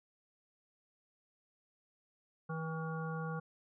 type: harmonic tone with a mistuned harmonic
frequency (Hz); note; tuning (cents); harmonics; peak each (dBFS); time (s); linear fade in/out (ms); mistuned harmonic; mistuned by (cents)
161.2; E3; -38; 1 / 3 / 5 / 7 / 9; -38 / -45 / -48 / -47 / -47; 2.49-3.4; 10; 9; -40
effects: none